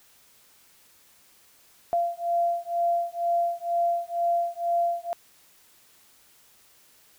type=beating tone pair; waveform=sine; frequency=687 / 689.1 Hz; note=F5 / F5; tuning=-29 / -23 cents; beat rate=2.1 Hz; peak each=-26 dBFS; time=1.93-5.13 s; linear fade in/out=0 ms; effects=white hiss -58 dBFS RMS until 7.18 s